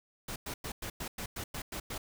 pink noise bursts, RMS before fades -39 dBFS, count 10, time 0.28-1.98 s, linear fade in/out 5 ms, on 80 ms, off 100 ms, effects none

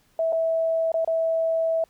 sine tone with dropouts, 653 Hz, E5, 17 cents flat, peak -20 dBFS, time 0.19-1.84 s, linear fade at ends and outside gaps 2 ms, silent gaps 0.324-0.329 / 0.919-0.941 / 1.047-1.075 s, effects pink hiss -63 dBFS RMS until 1.89 s

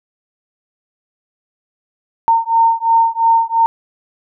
sine beating tone pair, 912 / 914.9 Hz, A#5 / A#5, -38 / -33 cents, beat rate 2.9 Hz, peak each -13 dBFS, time 2.28-3.66 s, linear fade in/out 0 ms, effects none

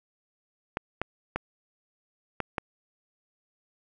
clicks, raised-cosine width 0.5 ms, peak -13 dBFS, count 5, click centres 0.771 / 1.016 / 1.36 / 2.403 / 2.582 s, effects none

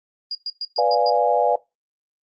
sine tone bursts, 4844 Hz, D#8, 47 cents flat, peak -24 dBFS, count 6, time 0.31-1.1 s, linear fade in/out 2 ms, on 40 ms, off 110 ms
sine chord, B diminished seventh, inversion none, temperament equal, 493.9 / 587.3 / 698.5 / 830.6 Hz, B4 / D5 / F5 / Ab5, 0 / 0 / 0 / 0 cents, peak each -21 dBFS, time 0.78-1.56 s, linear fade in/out 5 ms
effects noise-tail reverb RT60 0.2 s tail -20 dB re dry + Opus 32 kbps

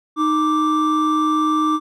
triangle tone pair together, 309.7 / 1174.7 Hz, D#4 / D6, -8 / 0 cents, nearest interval octave + major seventh, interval 2308 cents, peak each -16 dBFS, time 0.16-1.8 s, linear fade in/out 50 ms, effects none

